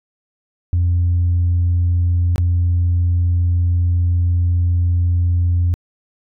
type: tone with dropouts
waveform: sine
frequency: 87.31 Hz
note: F2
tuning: in tune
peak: -11 dBFS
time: 0.73-5.74 s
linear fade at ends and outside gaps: 0 ms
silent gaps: 2.359-2.381 s
effects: tanh soft clip ceiling -10 dBFS